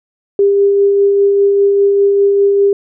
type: tone with tremolo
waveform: sine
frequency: 400 Hz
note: G4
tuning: 35 cents sharp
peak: -6 dBFS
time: 0.39-2.73 s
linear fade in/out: 2 ms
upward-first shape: sine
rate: 5 Hz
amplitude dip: 25%
effects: none